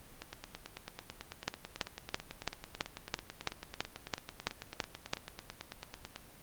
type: two click trains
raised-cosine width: 0.2 ms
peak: -24 / -13 dBFS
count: 55 / 12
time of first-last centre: 0.22-6.161 / 1.48-5.134 s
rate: 9.09 / 3.01 Hz
effects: pink hiss -56 dBFS RMS until 6.42 s + Opus 32 kbps